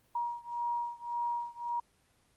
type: beating tone pair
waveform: sine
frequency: 950 / 951.8 Hz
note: A#5 / A#5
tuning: +33 / +36 cents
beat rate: 1.8 Hz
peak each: -35 / -36 dBFS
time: 0.15-1.8 s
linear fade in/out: 5 ms
effects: pink hiss -69 dBFS RMS until 2.36 s + Opus 24 kbps